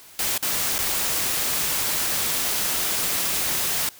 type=noise with dropouts; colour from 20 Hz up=white; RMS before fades=-24 dBFS; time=0.19-3.89 s; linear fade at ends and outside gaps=2 ms; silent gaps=0.379-0.426 / 0.782-0.788 s; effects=white hiss -47 dBFS RMS until 3.99 s